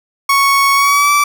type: tone with pitch glide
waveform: 30% pulse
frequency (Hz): 1108.7 to 1159.8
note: C#6 to D6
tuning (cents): 0 to -22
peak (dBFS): -6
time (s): 0.29-1.24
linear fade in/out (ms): 5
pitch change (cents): +78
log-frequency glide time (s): 0.74-1.12
effects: none